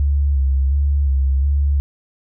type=tone with vibrato; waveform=sine; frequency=69.2 Hz; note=C#2; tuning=2 cents flat; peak=-13 dBFS; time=0-1.8 s; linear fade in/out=0 ms; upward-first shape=square; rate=1.4 Hz; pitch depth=43 cents each way; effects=none